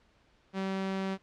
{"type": "tone", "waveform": "sawtooth", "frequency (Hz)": 192.1, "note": "G3", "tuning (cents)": -35, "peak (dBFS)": -27, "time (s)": [0.53, 1.18], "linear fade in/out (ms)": 50, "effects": ["pink hiss -66 dBFS RMS until 1.22 s", "low-pass 4000 Hz 12 dB/octave"]}